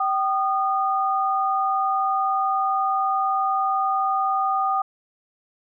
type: tone pair together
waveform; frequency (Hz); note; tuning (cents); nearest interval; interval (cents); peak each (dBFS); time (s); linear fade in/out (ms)
sine; 773 / 1224.5; G5 / D#6; -24 / -28; minor sixth; 796; -22; 0-4.82; 5
effects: none